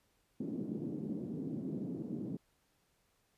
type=band-pass noise; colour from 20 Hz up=white; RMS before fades=-40 dBFS; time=0.4-2.37 s; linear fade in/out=5 ms; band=160 to 300 Hz; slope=24 dB/octave; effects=pink hiss -75 dBFS RMS until 3.37 s + resampled to 32000 Hz